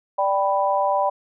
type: chord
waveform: sine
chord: G major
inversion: second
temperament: equal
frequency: 587.3 / 784 / 987.8 Hz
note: D5 / G5 / B5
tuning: 0 / 0 / 0 cents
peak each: -22 dBFS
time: 0.18-1.1 s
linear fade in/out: 10 ms
effects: none